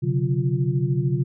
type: tone cluster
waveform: sine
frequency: 129.4 / 142.8 / 183.4 / 349.7 Hz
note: C3 / D3 / F#3 / F4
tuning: -19 / -48 / -15 / +2 cents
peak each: -23 / -22 / -29 / -30 dBFS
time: 0.02-1.24 s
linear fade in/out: 20 ms
effects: none